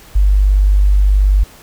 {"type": "tone", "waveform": "sine", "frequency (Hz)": 49.33, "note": "G1", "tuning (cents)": 12, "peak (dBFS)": -7, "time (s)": [0.15, 1.44], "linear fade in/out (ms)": 10, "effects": ["pink hiss -41 dBFS RMS until 1.62 s"]}